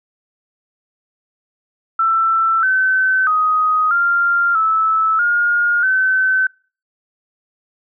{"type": "tone with pitch steps", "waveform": "sine", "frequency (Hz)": [1334, 1528, 1253, 1392, 1308, 1424, 1527], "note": ["E6", "G6", "D#6", "F6", "E6", "F6", "G6"], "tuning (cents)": [20, -45, 12, -6, -14, 33, -46], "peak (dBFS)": -12, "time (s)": [1.99, 6.47], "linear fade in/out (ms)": 5, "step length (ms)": 640, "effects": ["noise-tail reverb RT60 0.4 s tail -26 dB re dry"]}